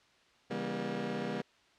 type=chord; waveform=20% pulse; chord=C# diminished seventh; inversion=none; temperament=just; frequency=138.59 / 166.31 / 199.57 / 239.5 Hz; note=C#3 / E3 / G3 / Bb3; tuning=0 / +16 / +31 / +47 cents; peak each=-39 / -38 / -33 / -33 dBFS; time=0.5-1.42 s; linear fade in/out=10 ms; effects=white hiss -65 dBFS RMS until 1.78 s + low-pass 4000 Hz 12 dB/octave

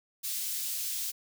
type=high-pass noise; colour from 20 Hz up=white; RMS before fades=-34 dBFS; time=0.23-1.12 s; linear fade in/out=20 ms; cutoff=3700 Hz; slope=12 dB/octave; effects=none

